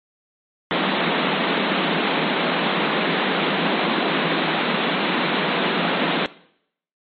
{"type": "band-pass noise", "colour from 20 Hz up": "pink", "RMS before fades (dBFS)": -21, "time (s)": [0.71, 6.26], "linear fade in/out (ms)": 0, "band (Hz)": [160, 3900], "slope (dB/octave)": 96, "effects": ["noise-tail reverb RT60 0.7 s tail -19 dB re dry", "MP3 32 kbps"]}